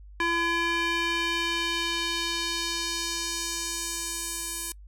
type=tone with band-pass filter sweep; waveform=square; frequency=337.8 Hz; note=E4; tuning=42 cents sharp; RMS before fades=-29 dBFS; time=0.2-4.72 s; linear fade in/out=2 ms; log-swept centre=1800 to 10000 Hz; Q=1.4; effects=noise-tail reverb RT60 0.1 s tail -26 dB re dry + added 50 Hz sine -44 dBFS peak until 4.87 s